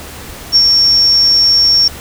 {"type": "tone with ADSR envelope", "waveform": "sine", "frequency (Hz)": 5490, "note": "F8", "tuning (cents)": -31, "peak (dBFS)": -3, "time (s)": [0.52, 1.88], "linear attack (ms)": 39, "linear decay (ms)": 51, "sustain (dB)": -3, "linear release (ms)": 3, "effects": ["added 75 Hz sine -35 dBFS peak until 2 s", "pink hiss -30 dBFS RMS until 2 s"]}